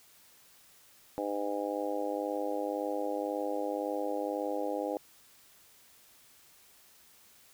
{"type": "harmonic tone", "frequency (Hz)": 101.9, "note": "G#2", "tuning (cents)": -32, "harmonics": [3, 4, 5, 6, 7, 8], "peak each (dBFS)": [-37, -41, -35, -39, -44, -39], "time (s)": [1.18, 4.97], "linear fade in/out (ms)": 0, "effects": ["white hiss -60 dBFS RMS until 7.53 s"]}